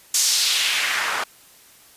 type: noise with band-pass filter sweep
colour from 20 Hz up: white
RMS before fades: -21 dBFS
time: 0.14-1.24 s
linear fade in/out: 5 ms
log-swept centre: 6900 to 1100 Hz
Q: 1.7
effects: white hiss -50 dBFS RMS until 1.96 s + resampled to 32000 Hz